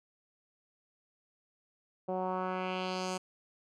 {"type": "tone with low-pass filter sweep", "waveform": "10% pulse", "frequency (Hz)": 185, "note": "F#3", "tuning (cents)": 0, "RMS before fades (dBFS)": -35, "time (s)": [2.08, 3.18], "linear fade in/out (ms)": 10, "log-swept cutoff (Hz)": [610, 8000], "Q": 1.9, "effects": []}